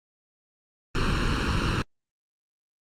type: noise with comb filter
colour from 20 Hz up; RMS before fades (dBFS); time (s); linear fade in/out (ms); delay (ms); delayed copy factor
pink; -24; 0.95-1.82; 0; 0.72; +1
effects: low-pass 4000 Hz 12 dB/octave + Opus 32 kbps